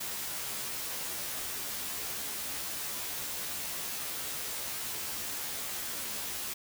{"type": "noise with comb filter", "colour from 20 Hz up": "white", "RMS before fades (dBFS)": -37, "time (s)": [0, 6.54], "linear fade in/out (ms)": 10, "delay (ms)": 14, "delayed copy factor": 0.95, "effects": []}